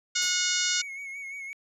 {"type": "harmonic tone", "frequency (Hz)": 725, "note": "F#5", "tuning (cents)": -35, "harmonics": [2, 3, 4, 5, 6, 7, 8, 9, 10], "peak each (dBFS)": [-33, -33, -33, -33, -33, -33, -33, -33, -33], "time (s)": [0.15, 0.82], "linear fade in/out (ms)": 10}
{"type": "noise with exponential decay", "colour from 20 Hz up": "white", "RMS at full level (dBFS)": -40, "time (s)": [0.22, 0.51], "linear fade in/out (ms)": 0, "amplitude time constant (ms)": 61}
{"type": "tone with vibrato", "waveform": "triangle", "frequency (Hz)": 2207, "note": "C#7", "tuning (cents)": -8, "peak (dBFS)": -34, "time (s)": [0.8, 1.53], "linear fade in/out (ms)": 0, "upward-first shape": "sine", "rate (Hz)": 5.8, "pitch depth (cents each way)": 43}
{"effects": ["resampled to 32000 Hz"]}